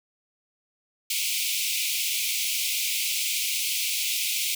pink high-pass noise, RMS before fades -27 dBFS, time 1.1-4.55 s, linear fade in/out 5 ms, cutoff 2200 Hz, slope 96 dB/octave, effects none

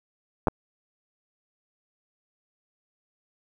clicks, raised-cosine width 1 ms, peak -8 dBFS, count 2, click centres 0.472 / 0.483 s, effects 8-bit

